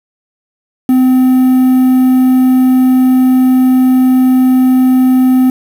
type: tone with quantisation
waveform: triangle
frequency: 256.6 Hz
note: C4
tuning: 34 cents flat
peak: -3 dBFS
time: 0.89-5.5 s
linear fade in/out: 2 ms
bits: 5
effects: none